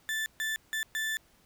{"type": "tone bursts at uneven times", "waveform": "35% pulse", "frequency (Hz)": 1760, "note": "A6", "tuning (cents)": 0, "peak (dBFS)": -28, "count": 4, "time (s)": [[0.09, 0.26], [0.4, 0.56], [0.73, 0.83], [0.95, 1.17]], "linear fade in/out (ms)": 0, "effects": ["pink hiss -64 dBFS RMS until 1.45 s"]}